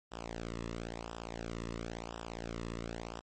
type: tone with flanger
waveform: sawtooth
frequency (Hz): 57.3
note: A#1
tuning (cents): -29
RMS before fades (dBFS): -42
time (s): 0.11-3.21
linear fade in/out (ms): 20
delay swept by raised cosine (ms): 0.46 to 1.32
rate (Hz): 0.97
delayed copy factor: -0.85
effects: MP3 32 kbps